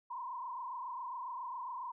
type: tone with frequency modulation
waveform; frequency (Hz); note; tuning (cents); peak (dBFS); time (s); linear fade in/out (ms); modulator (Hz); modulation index
sine; 995; B5; +13; -39; 0.1-1.92; 10; 27.3; 2.3
effects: none